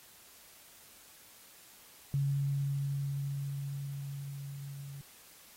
sine tone with level ramp, 139.7 Hz, C#3, 14 cents sharp, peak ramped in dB -27 to -42 dBFS, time 2.14-5.01 s, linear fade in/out 0 ms, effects white hiss -57 dBFS RMS until 5.56 s + AAC 48 kbps

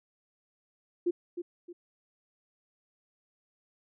sine tone with echo, 349.2 Hz, F4, in tune, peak -24 dBFS, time 1.06-1.11 s, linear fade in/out 10 ms, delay 310 ms, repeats 2, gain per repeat -9 dB, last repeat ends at 1.73 s, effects none

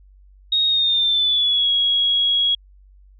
sine tone with pitch glide, 3745 to 3317 Hz, A#7 to G#7, +7 to -3 cents, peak -15 dBFS, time 0.52-2.55 s, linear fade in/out 5 ms, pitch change -210 cents, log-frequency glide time 0.67-1.7 s, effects added 48 Hz sine -46 dBFS peak until 3.19 s

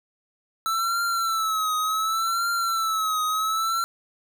square tone with vibrato, 1318.5 Hz, E6, in tune, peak -23 dBFS, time 0.66-3.84 s, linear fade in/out 0 ms, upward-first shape triangle, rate 0.68 Hz, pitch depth 91 cents each way, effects none

